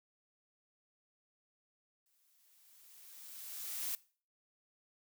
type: noise with exponential growth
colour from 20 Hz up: blue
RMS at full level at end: -37 dBFS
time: 2.06-3.95 s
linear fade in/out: 1 ms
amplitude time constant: 410 ms
effects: noise-tail reverb RT60 0.4 s tail -20 dB re dry